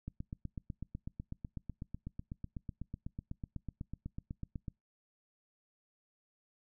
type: click train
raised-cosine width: 5 ms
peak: -28 dBFS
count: 38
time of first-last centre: 0.08-4.682 s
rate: 8.04 Hz
effects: noise-tail reverb RT60 0.2 s tail -26 dB re dry